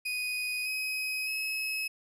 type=tone with pitch steps; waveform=35% pulse; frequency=2489 / 2530 / 2571 Hz; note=D#7 / D#7 / E7; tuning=0 / +28 / -44 cents; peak=-29 dBFS; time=0.05-1.88 s; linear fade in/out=10 ms; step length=610 ms; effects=none